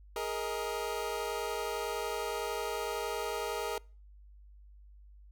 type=chord; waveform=25% pulse; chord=Ab suspended second; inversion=none; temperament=equal with one note detuned; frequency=415.3 / 466.2 / 629.5 Hz; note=Ab4 / Bb4 / Eb5; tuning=0 / 0 / +20 cents; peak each=-34 / -33 / -37 dBFS; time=0.16-3.78 s; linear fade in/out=2 ms; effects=noise-tail reverb RT60 0.4 s tail -26 dB re dry + added 50 Hz sine -52 dBFS peak until 5.31 s